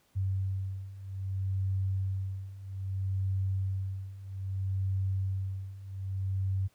sine beating tone pair, 95.5 / 96.12 Hz, G2 / G2, -45 / -34 cents, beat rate 0.62 Hz, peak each -34 / -31 dBFS, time 0.15-6.68 s, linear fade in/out 20 ms, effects pink hiss -68 dBFS RMS until 6.74 s + high-pass 60 Hz 12 dB/octave

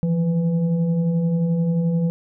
sine tone with frequency modulation, 169.7 Hz, F3, 49 cents flat, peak -17 dBFS, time 0.03-2.1 s, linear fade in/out 0 ms, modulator 328 Hz, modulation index 0.47, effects none

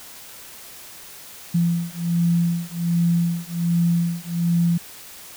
sine beating tone pair, 170 / 171.3 Hz, F3 / F3, -46 / -33 cents, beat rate 1.3 Hz, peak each -21 dBFS, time 1.54-4.78 s, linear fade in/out 10 ms, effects white hiss -41 dBFS RMS until 5.36 s

